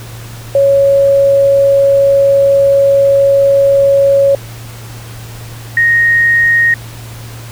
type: tone pair in turn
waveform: sine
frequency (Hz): 554.4 / 1864.8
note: C#5 / A#6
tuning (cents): 0 / 0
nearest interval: octave + major sixth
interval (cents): 2100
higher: second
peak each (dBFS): -5 / -6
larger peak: first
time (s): 0.55-4.35 / 5.77-6.74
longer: first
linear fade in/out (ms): 2
effects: added 115 Hz sine -27 dBFS peak until 7.51 s + pink hiss -33 dBFS RMS until 7.51 s